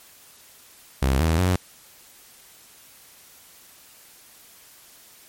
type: tone with pitch steps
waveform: sawtooth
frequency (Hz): 66.4 / 80.8 / 91.3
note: C2 / E2 / F#2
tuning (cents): +26 / -34 / -23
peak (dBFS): -14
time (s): 1.02-1.56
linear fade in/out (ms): 5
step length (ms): 180
effects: white hiss -50 dBFS RMS until 5.28 s + MP3 64 kbps